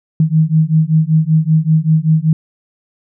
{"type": "beating tone pair", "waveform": "sine", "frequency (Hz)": [155.56, 160.76], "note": ["D#3", "E3"], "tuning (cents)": [0, -43], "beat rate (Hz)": 5.2, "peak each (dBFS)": -12, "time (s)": [0.2, 2.33], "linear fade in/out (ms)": 2, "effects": []}